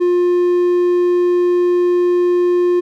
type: tone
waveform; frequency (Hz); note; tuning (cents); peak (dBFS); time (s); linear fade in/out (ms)
triangle; 354.2; F4; +24; -9; 0-2.81; 20
effects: none